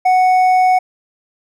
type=tone with hard clipping; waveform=triangle; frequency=740 Hz; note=F#5; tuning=in tune; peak=-10 dBFS; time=0.05-0.79 s; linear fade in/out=10 ms; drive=8 dB; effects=none

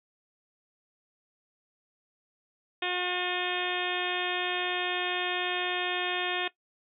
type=harmonic tone; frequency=359.8 Hz; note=F#4; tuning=48 cents flat; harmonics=1 / 2 / 3 / 4 / 5 / 6 / 7 / 8 / 9 / 10; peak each=-35 / -36 / -40 / -40 / -36 / -41 / -35 / -40 / -36 / -39 dBFS; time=2.82-6.48 s; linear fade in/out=5 ms; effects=noise-tail reverb RT60 0.1 s tail -18 dB re dry

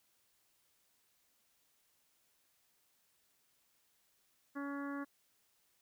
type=harmonic tone; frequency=281.7 Hz; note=C#4; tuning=28 cents sharp; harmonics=1 / 2 / 3 / 4 / 5 / 6 / 7; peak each=-40 / -50 / -55 / -48 / -51 / -51 / -60 dBFS; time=4.55-5.05 s; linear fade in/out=20 ms; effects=white hiss -75 dBFS RMS until 5.81 s

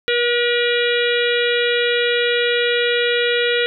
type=harmonic tone; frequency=480 Hz; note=B4; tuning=49 cents flat; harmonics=1 / 3 / 4 / 5 / 6 / 7 / 8; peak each=-18 / -23 / -24 / -25 / -26 / -26 / -27 dBFS; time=0.08-3.66 s; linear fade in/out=0 ms; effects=none

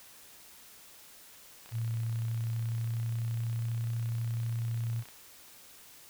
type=click train; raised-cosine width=0.3 ms; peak=-35 dBFS; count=111; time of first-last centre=1.66-5.087 s; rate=32.1 Hz
type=tone with pitch glide; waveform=sine; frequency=114.4 to 115.8 Hz; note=A#2 to A#2; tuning=-32 to -11 cents; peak=-30 dBFS; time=1.71-5.04 s; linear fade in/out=50 ms; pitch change=+21 cents; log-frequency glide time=2.13-3.9 s
effects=white hiss -54 dBFS RMS until 6.09 s

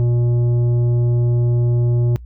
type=tone with tanh clipping; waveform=triangle; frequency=120 Hz; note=B2; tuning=49 cents flat; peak=-15 dBFS; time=0-2.16 s; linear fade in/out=0 ms; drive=13 dB; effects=noise-tail reverb RT60 0.1 s tail -22 dB re dry + added 60 Hz sine -33 dBFS peak until 2.25 s

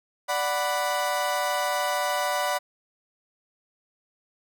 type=chord; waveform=30% pulse; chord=B minor; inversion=first; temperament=equal; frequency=587.3 / 740 / 987.8 Hz; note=D5 / F#5 / B5; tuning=0 / 0 / 0 cents; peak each=-26 dBFS; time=0.28-2.59 s; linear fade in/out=20 ms; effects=none

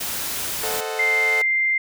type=noise; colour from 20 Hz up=white; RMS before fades=-27 dBFS; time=0-0.81 s; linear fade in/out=10 ms
type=chord; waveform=sawtooth; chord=A diminished seventh; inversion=none; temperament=equal; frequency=440 / 523.3 / 622.3 / 740 Hz; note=A4 / C5 / Eb5 / Gb5; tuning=0 / 0 / 0 / 0 cents; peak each=-24 / -30 / -30 / -28 dBFS; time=0.63-1.42 s; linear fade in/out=5 ms
type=tone; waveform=sine; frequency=2093 Hz; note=C7; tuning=in tune; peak=-17 dBFS; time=0.99-1.78 s; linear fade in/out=5 ms
effects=none

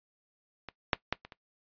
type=clicks; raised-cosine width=0.3 ms; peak=-24 / -7 / -11 / -29 / -30 dBFS; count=5; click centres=0.687 / 0.932 / 1.126 / 1.25 / 1.322 s; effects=noise-tail reverb RT60 0.1 s tail -19 dB re dry + resampled to 11025 Hz

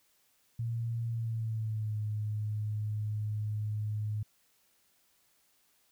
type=tone with pitch glide; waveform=sine; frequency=115.9 to 106.28 Hz; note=A#2 to G#2; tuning=-10 to +40 cents; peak=-31 dBFS; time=0.59-4.23 s; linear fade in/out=5 ms; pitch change=-150 cents; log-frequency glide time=1.09-1.99 s; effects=white hiss -70 dBFS RMS until 5.91 s

